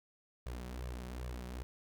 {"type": "tone with flanger", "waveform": "sawtooth", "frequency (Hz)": 61.74, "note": "B1", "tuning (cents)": 0, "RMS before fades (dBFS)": -43, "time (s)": [0.46, 1.63], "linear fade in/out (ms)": 0, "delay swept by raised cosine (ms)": [1.7, 5.4], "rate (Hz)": 2.5, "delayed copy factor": 0.8, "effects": []}